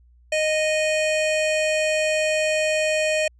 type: tone pair together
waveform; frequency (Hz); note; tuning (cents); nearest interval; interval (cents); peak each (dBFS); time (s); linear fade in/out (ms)
square; 619.8 / 2479; D#5 / D#7; -7 / -7; 2 octaves; 2400; -21 / -26; 0.32-3.28; 5
effects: added 60 Hz sine -51 dBFS peak until 3.39 s + resampled to 22050 Hz